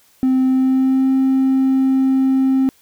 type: tone with pitch glide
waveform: triangle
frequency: 260 to 265 Hz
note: C4 to C4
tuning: -11 to +22 cents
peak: -9 dBFS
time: 0.23-2.69 s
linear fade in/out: 0 ms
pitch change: +33 cents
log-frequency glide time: 0.45-1.12 s
effects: tanh soft clip ceiling -7 dBFS + white hiss -54 dBFS RMS until 2.81 s